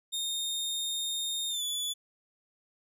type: tone with pitch glide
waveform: sawtooth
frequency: 3675 to 3449 Hz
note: A#7 to A7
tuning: -25 to -35 cents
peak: -28 dBFS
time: 0.12-1.94 s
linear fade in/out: 20 ms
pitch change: -110 cents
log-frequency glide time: 1.49-1.63 s
effects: resampled to 32000 Hz